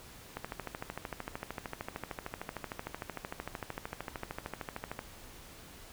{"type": "click train", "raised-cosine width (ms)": 0.5, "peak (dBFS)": -22, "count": 62, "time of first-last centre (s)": [0.37, 4.991], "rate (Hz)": 13.2, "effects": ["pink hiss -52 dBFS RMS until 5.92 s"]}